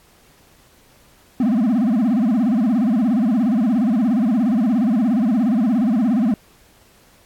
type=tone with vibrato; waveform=triangle; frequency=230.8 Hz; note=A#3; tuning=17 cents flat; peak=-12 dBFS; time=1.4-6.34 s; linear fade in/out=2 ms; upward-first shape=sine; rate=17 Hz; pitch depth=240 cents each way; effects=pink hiss -53 dBFS RMS until 7.25 s + AAC 64 kbps